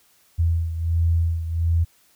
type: beating tone pair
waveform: sine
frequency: 83.1 / 84.5 Hz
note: E2 / E2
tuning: +15 / +43 cents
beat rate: 1.4 Hz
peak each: -19 / -25 dBFS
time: 0.38-1.85 s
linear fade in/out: 20 ms
effects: white hiss -59 dBFS RMS until 2.15 s